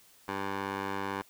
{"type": "tone with band-pass filter", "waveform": "15% pulse", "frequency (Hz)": 98, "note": "G2", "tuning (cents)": 0, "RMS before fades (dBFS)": -35, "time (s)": [0.28, 1.22], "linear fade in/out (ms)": 5, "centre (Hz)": 1100, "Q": 0.96, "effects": ["white hiss -60 dBFS RMS until 1.29 s"]}